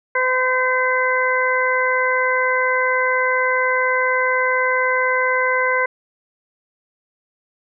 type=harmonic tone with a mistuned harmonic; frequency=510 Hz; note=C5; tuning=44 cents flat; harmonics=1 / 2 / 3 / 4; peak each=-21 / -21 / -21 / -21 dBFS; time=0.15-5.86 s; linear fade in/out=5 ms; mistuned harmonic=3; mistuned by=+16 cents; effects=none